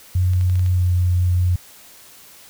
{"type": "tone with pitch glide", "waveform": "sine", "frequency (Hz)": [91, 89.49], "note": ["F#2", "F2"], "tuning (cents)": [-28, 43], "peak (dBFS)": -14, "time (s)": [0.15, 1.56], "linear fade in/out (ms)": 5, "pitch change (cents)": -29, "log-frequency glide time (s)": [0.67, 0.85]}
{"type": "clicks", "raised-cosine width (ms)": 0.2, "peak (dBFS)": -22, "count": 6, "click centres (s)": [0.335, 0.411, 0.498, 0.556, 0.594, 0.662]}
{"effects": ["white hiss -45 dBFS RMS until 2.49 s"]}